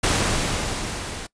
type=noise with level ramp; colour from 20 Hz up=pink; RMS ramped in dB=-19 to -33 dBFS; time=0.03-1.27 s; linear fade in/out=10 ms; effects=noise-tail reverb RT60 0.1 s tail -21 dB re dry + resampled to 22050 Hz